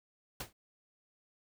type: noise with exponential decay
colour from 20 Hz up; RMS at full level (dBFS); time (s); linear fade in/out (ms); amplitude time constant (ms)
pink; -35; 0.4-0.53; 5; 27
effects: none